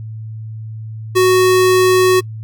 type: tone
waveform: square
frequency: 370 Hz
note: F#4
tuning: in tune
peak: -9 dBFS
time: 1.15-2.21 s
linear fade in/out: 20 ms
effects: noise-tail reverb RT60 0.1 s tail -26 dB re dry + added 110 Hz sine -25 dBFS peak until 2.43 s